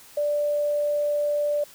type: tone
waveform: sine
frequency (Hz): 587.3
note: D5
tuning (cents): 0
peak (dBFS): -21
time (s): 0.17-1.64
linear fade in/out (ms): 5
effects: white hiss -49 dBFS RMS until 1.74 s